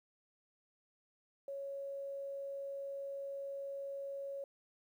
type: tone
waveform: sine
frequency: 554.4 Hz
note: C#5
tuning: in tune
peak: -40 dBFS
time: 1.48-4.44 s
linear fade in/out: 2 ms
effects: 12-bit

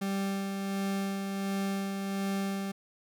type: tone with tremolo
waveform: 40% pulse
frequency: 196 Hz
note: G3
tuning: in tune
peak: -28 dBFS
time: 0.01-2.72 s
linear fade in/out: 10 ms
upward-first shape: sine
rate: 1.4 Hz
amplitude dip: 35%
effects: none

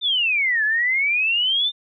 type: exponential two-way sweep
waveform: sine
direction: down then up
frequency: 3639 to 1689 to 3639 Hz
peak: -17 dBFS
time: 0.01-1.72 s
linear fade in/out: 50 ms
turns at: 0.64 s
effects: none

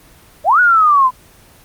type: linear two-way sweep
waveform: sine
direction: up then down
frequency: 547 to 1480 to 994 Hz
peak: -7 dBFS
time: 0.44-1.11 s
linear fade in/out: 50 ms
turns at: 0.6 s
effects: pink hiss -45 dBFS RMS until 1.64 s + Opus 24 kbps

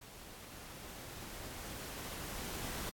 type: noise with level ramp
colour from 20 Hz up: pink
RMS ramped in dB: -53 to -41 dBFS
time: 0.01-2.9 s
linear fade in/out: 10 ms
effects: AAC 64 kbps

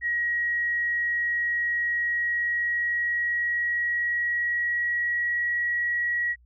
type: tone with pitch glide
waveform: sine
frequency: 1900 to 1915.4 Hz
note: A#6 to A#6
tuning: +33 to +46 cents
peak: -23 dBFS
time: 0.01-6.36 s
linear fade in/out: 50 ms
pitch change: +13 cents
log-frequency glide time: 2.01-5.5 s
effects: added 60 Hz sine -54 dBFS peak until 6.45 s

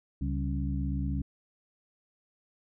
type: harmonic tone with a mistuned harmonic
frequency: 69 Hz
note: C#2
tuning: 7 cents flat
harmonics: 1 / 2 / 3 / 4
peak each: -31 / -34 / -36 / -37 dBFS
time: 0.21-1.22 s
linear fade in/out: 5 ms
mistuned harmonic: 3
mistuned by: -110 cents
effects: none

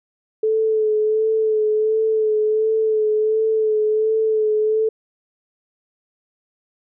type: tone with vibrato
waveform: sine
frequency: 434.3 Hz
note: A4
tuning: 23 cents flat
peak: -15 dBFS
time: 0.43-4.89 s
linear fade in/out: 5 ms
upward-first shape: sine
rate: 1.4 Hz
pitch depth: 26 cents each way
effects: none

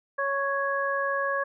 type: harmonic tone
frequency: 554.4 Hz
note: C#5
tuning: in tune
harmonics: 1 / 2 / 3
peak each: -29 / -29 / -29 dBFS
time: 0.18-1.44 s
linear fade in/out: 10 ms
effects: none

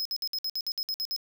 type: tone bursts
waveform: square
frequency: 5120 Hz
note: D#8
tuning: 49 cents sharp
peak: -29 dBFS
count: 11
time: 0-1.163 s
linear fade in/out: 0 ms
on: 53 ms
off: 58 ms
effects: 11-bit

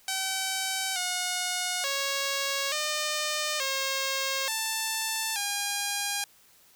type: tone with pitch steps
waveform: 5% pulse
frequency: 766 / 724 / 552 / 606 / 539 / 886 / 811 Hz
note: G5 / F#5 / C#5 / D#5 / C#5 / A5 / G#5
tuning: -40 / -38 / -7 / -46 / -49 / +12 / -41 cents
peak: -16 dBFS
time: 0.08-6.24 s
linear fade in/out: 2 ms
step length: 880 ms
effects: white hiss -59 dBFS RMS until 6.75 s

